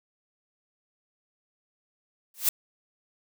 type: noise with exponential growth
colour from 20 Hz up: blue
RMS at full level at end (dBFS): -18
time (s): 2.34-2.49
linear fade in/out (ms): 2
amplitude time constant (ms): 31
effects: none